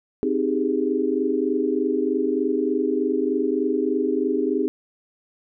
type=chord; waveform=sine; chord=Ab major seventh; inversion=first; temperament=equal; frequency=261.6 / 311.1 / 392 / 415.3 Hz; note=C4 / Eb4 / G4 / Ab4; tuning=0 / 0 / 0 / 0 cents; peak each=-25 dBFS; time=0.23-4.68 s; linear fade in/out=0 ms; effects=none